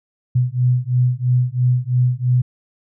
sine beating tone pair, 123.47 / 126.47 Hz, B2 / B2, 0 / +42 cents, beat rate 3 Hz, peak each -17 dBFS, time 0.35-2.42 s, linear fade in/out 10 ms, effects none

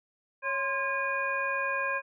sine tone cluster, 552 / 1046 / 1626 / 2455 Hz, C#5 / C6 / G#6 / D#7, -7 / -1 / -37 / -24 cents, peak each -35 / -33 / -31 / -34 dBFS, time 0.42-2.02 s, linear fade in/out 50 ms, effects none

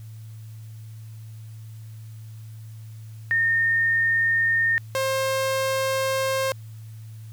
sine / sawtooth tone pair in turn, 1829 / 532 Hz, A#6 / C5, -33 / +29 cents, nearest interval octave + major sixth, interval 2138 cents, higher first, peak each -18 dBFS, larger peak neither, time 3.31-4.78 / 4.95-6.52 s, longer second, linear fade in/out 0 ms, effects added 110 Hz sine -37 dBFS peak until 7.32 s + white hiss -57 dBFS RMS until 7.32 s

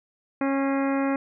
harmonic tone with a mistuned harmonic, 273.8 Hz, C#4, 21 cents flat, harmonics 1 / 2 / 3 / 4 / 5 / 6 / 7 / 8 / 9, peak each -23 / -29 / -33 / -35 / -37 / -39 / -40 / -41 / -42 dBFS, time 0.41-1.16 s, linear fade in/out 2 ms, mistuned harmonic 8, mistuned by -64 cents, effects none

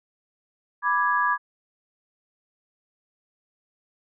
sine chord, G# diminished, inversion first, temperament equal, 987.8 / 1174.7 / 1661.2 Hz, B5 / D6 / G#6, 0 / 0 / 0 cents, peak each -24 dBFS, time 0.82-1.38 s, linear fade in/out 50 ms, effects none

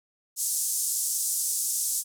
white band-pass noise, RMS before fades -28 dBFS, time 0.36-2.04 s, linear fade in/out 50 ms, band 6300 to 11000 Hz, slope 24 dB/octave, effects none

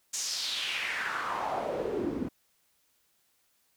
pink noise with band-pass filter sweep, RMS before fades -33 dBFS, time 0.13-2.29 s, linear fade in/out 10 ms, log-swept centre 7000 to 230 Hz, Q 3.5, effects white hiss -71 dBFS RMS until 3.76 s

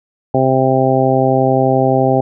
harmonic tone, 131.6 Hz, C3, 10 cents sharp, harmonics 1 / 2 / 3 / 4 / 5 / 6, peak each -17 / -17 / -17 / -17 / -17 / -17 dBFS, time 0.34-2.21 s, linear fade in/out 5 ms, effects none

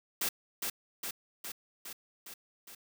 white noise with echo, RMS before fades -32 dBFS, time 0.21-0.29 s, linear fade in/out 5 ms, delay 410 ms, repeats 6, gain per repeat -3 dB, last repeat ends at 2.75 s, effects none

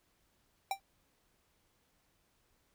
square tone with exponential decay, 783 Hz, G5, 2 cents flat, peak -29 dBFS, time 0.71-0.8 s, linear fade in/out 2 ms, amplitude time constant 18 ms, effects pink hiss -74 dBFS RMS until 2.74 s

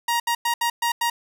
sawtooth tone bursts at uneven times, 942 Hz, A#5, 18 cents sharp, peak -16 dBFS, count 6, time 0.08-0.2 / 0.27-0.35 / 0.45-0.54 / 0.61-0.7 / 0.82-0.92 / 1.01-1.1 s, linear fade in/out 5 ms, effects none

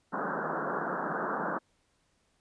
white band-pass noise, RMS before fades -33 dBFS, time 0.12-1.59 s, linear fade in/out 20 ms, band 150 to 1600 Hz, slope 96 dB/octave, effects pink hiss -72 dBFS RMS until 2.4 s + resampled to 22050 Hz

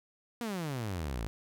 sawtooth exponential sweep, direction down, 244.6 to 50.4 Hz, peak -30 dBFS, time 0.41-1.27 s, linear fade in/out 0 ms, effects none

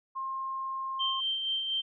sine tone, 1064 Hz, C6, 29 cents sharp, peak -32 dBFS, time 0.15-1.21 s, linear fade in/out 20 ms
sine tone with tremolo, 3136 Hz, G7, in tune, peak -27 dBFS, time 0.99-1.82 s, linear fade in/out 20 ms, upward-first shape sine, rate 4.2 Hz, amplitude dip 40%
effects none

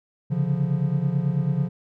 triangle tone cluster, 136.2 / 145.4 / 174.3 Hz, C#3 / D3 / F3, -30 / -17 / -3 cents, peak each -23 dBFS, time 0.3-1.69 s, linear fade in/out 20 ms, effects none

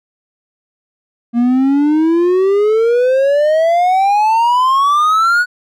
triangle exponential sweep, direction up, 233.1 to 1480 Hz, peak -7 dBFS, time 1.33-5.46 s, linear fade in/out 50 ms, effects none

